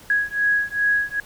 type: beating tone pair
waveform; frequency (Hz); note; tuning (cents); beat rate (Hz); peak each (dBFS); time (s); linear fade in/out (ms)
sine; 1661.2 / 1663.7; G#6 / G#6; 0 / +3; 2.5; -21; 0.1-1.2; 2
effects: pink hiss -46 dBFS RMS until 1.25 s